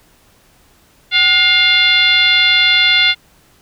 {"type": "tone with frequency modulation", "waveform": "sine", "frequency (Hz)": 2794, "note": "F7", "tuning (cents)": 0, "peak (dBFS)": -8, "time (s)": [1.11, 3.15], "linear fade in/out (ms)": 50, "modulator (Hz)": 677, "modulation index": 1.7, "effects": ["pink hiss -51 dBFS RMS until 3.61 s"]}